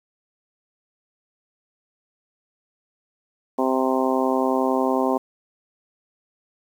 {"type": "harmonic tone", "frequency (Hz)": 130.81, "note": "C3", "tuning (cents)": 0, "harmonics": [2, 3, 4, 5, 6, 7, 8], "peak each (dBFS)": [-23, -25, -26, -27, -28, -28, -29], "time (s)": [3.58, 5.18], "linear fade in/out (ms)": 10, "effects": ["8-bit"]}